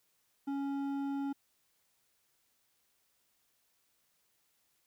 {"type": "tone with hard clipping", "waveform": "sine", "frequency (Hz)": 278, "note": "C#4", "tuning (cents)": 5, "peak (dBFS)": -35, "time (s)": [0.47, 1.33], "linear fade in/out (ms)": 10, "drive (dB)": 8, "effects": ["white hiss -75 dBFS RMS until 4.86 s"]}